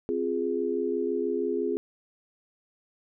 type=chord; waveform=sine; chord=F minor; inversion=second; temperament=equal; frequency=261.6 / 349.2 / 415.3 Hz; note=C4 / F4 / Ab4; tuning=0 / 0 / 0 cents; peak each=-32 / -30 / -28 dBFS; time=0.09-1.77 s; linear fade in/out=0 ms; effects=none